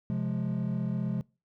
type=chord; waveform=triangle; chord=F minor; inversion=second; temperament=just; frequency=130.96 / 174.61 / 209.5 Hz; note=C3 / F3 / Ab3; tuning=+2 / 0 / +15 cents; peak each=-30 dBFS; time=0.1-1.21 s; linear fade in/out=0 ms; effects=noise-tail reverb RT60 0.3 s tail -24 dB re dry + tanh soft clip ceiling -19 dBFS